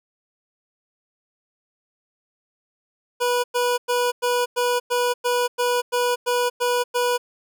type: tone bursts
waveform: 25% pulse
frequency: 488.9 Hz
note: B4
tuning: 18 cents flat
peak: -15 dBFS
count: 12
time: 3.2-7.18 s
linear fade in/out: 20 ms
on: 240 ms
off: 100 ms
effects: none

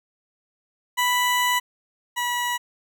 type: tone pair in turn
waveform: 20% pulse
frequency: 987.8 / 971.4 Hz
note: B5 / B5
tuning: 0 / -29 cents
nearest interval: unison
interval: 29 cents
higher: first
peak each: -14 / -18 dBFS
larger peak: first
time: 0.97-1.6 / 2.16-2.58 s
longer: first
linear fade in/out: 20 ms
effects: none

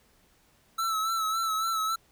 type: tone with vibrato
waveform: square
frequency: 1315 Hz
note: E6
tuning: 5 cents flat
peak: -27 dBFS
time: 0.78-1.96 s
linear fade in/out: 10 ms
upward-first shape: sine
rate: 3.6 Hz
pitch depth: 42 cents each way
effects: pink hiss -64 dBFS RMS until 2.11 s

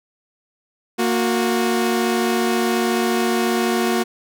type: tone pair together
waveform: sawtooth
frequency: 231.8 / 364.9 Hz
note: A#3 / F#4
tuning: -10 / -24 cents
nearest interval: minor sixth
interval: 786 cents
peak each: -16 dBFS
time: 0.98-4.04 s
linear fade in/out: 20 ms
effects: none

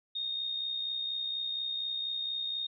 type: tone with amplitude modulation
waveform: sine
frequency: 3697 Hz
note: A#7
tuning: 15 cents flat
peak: -30 dBFS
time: 0.15-2.67 s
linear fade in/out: 10 ms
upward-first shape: sine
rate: 64.2 Hz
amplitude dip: 45%
effects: none

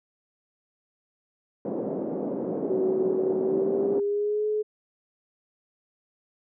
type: band-pass noise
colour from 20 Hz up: white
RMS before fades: -30 dBFS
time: 1.65-4 s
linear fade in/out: 2 ms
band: 200 to 490 Hz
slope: 24 dB/octave
type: tone with pitch glide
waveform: sine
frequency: 376.9 to 425.5 Hz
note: F#4 to G#4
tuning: +32 to +42 cents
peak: -23 dBFS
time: 2.69-4.63 s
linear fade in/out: 20 ms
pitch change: +210 cents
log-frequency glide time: 3.39-4.46 s
effects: none

